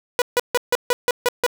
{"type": "tone bursts", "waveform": "sawtooth", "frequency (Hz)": 490, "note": "B4", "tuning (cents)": -14, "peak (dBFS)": -11, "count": 8, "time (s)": [0.19, 1.464], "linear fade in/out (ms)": 0, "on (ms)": 28, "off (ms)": 150, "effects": []}